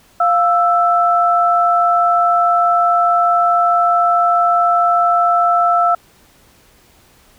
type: tone pair together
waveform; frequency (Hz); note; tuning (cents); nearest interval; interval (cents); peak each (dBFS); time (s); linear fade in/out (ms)
sine; 698.5 / 1323.2; F5 / E6; 0 / +6; major seventh; 1106; -13; 0.2-5.95; 5
effects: pink hiss -50 dBFS RMS until 7.38 s